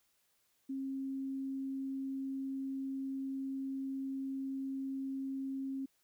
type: tone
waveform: sine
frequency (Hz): 269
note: C4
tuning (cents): +48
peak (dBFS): -36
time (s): 0.69-5.86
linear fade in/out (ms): 10
effects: white hiss -75 dBFS RMS until 6.03 s